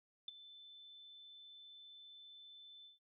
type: tone with ADSR envelope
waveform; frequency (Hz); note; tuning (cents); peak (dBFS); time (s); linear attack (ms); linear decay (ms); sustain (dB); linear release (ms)
sine; 3525; A7; +2; -39; 0.28-2.99; 3; 14; -16; 140
effects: none